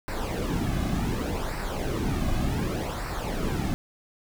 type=noise with flanger; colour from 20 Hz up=brown; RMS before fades=-28 dBFS; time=0.08-3.74 s; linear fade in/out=0 ms; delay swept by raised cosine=0.3 to 2.2 ms; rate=0.67 Hz; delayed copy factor=-0.65; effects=none